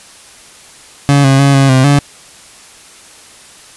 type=tone with pitch steps; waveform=30% pulse; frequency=141.6 / 135.3 / 139.6 / 136.6 / 130.6 / 142.9 Hz; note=C#3 / C#3 / C#3 / C#3 / C3 / D3; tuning=+37 / -42 / +13 / -25 / -3 / -47 cents; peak=-3 dBFS; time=1.09-1.99 s; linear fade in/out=0 ms; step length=150 ms; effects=white hiss -38 dBFS RMS until 3.76 s + resampled to 24000 Hz